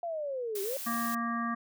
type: linear two-way sweep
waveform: sine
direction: down then up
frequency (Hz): 698.5 to 383.5 to 563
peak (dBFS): -32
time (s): 0.03-0.77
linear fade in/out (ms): 2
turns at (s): 0.62
type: noise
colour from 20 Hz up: blue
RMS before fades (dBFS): -39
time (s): 0.55-1.15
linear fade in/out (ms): 5
type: harmonic tone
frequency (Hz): 233.1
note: A#3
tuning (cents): 0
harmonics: 1 / 3 / 5 / 7 / 8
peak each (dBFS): -33 / -42 / -33 / -42 / -42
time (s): 0.86-1.55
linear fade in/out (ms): 10
effects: none